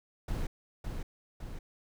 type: noise with echo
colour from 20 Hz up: brown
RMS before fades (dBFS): -33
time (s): 0.28-0.47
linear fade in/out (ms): 5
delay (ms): 560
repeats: 2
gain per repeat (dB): -4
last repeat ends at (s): 1.59
effects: none